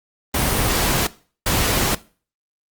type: noise bursts at uneven times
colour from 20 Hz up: pink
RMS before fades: -19 dBFS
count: 2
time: 0.34-1.07 / 1.46-1.95 s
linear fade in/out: 5 ms
effects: noise-tail reverb RT60 0.4 s tail -19 dB re dry + Opus 32 kbps